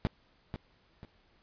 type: noise with echo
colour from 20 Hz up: brown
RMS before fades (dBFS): -28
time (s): 0.05-0.07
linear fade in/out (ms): 0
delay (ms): 490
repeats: 2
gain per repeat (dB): -9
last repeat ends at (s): 1.05
effects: pink hiss -67 dBFS RMS until 1.42 s + resampled to 11025 Hz